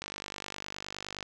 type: click train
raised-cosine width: 0.2 ms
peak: -20 dBFS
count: 61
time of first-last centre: 0.02-1.227 s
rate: 49.7 Hz
effects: none